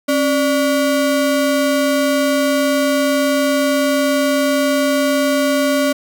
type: ring-modulated tone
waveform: square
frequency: 429.8 Hz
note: A4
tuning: 41 cents flat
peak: -11 dBFS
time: 0.08-5.93 s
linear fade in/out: 10 ms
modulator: 159 Hz
effects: none